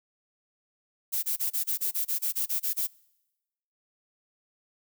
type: noise bursts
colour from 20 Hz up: violet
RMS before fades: -28 dBFS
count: 13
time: 1.12-2.874 s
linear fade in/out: 20 ms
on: 110 ms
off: 27 ms
effects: noise-tail reverb RT60 1.0 s tail -25 dB re dry